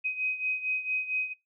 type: beating tone pair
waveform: sine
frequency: 2517 / 2521.4 Hz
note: D#7 / D#7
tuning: +19 / +22 cents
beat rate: 4.4 Hz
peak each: -29 / -33 dBFS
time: 0.04-1.34 s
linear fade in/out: 20 ms
effects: noise-tail reverb RT60 0.2 s tail -23 dB re dry